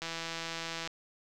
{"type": "click train", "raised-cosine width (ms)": 0.2, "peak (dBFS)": -20, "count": 142, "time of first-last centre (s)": [0.02, 0.875], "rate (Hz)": 165, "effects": []}